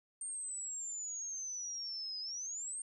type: exponential two-way sweep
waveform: sine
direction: down then up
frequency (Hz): 8760 to 4978 to 8760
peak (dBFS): -39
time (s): 0.21-2.82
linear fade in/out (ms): 2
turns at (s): 2.2
effects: none